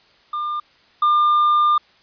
triangle tone pair in turn, 1200 / 1200 Hz, D6 / D6, +37 / +37 cents, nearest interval unison, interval 0 cents, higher neither, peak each -20 / -11 dBFS, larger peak second, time 0.33-0.6 / 1.02-1.78 s, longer second, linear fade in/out 5 ms, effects white hiss -54 dBFS RMS until 2.02 s + resampled to 11025 Hz

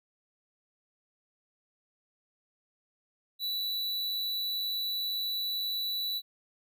square tone, 3951 Hz, B7, in tune, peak -31 dBFS, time 3.39-6.22 s, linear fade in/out 50 ms, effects none

